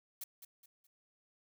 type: noise with echo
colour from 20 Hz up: blue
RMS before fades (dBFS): -43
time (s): 0.21-0.24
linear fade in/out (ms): 5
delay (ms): 210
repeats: 3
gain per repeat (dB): -9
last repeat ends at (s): 0.87
effects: none